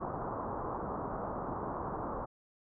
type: low-pass noise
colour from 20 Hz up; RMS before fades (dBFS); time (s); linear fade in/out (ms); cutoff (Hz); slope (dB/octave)
white; -38; 0-2.26; 20; 1200; 48
effects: none